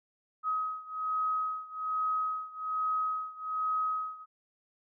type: beating tone pair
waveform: sine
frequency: 1266 / 1267.2 Hz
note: D#6 / D#6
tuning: +30 / +31 cents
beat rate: 1.2 Hz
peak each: -32 / -34 dBFS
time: 0.43-4.26 s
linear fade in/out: 50 ms
effects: none